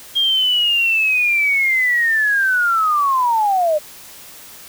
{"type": "linear sweep", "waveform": "sine", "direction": "down", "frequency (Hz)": [3238, 587.3], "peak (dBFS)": -13, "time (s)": [0.15, 3.79], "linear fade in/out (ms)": 20, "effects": ["white hiss -39 dBFS RMS until 4.68 s"]}